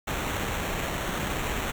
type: noise with sample-and-hold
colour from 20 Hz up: pink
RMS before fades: -30 dBFS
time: 0.07-1.72 s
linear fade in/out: 10 ms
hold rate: 4900 Hz
effects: none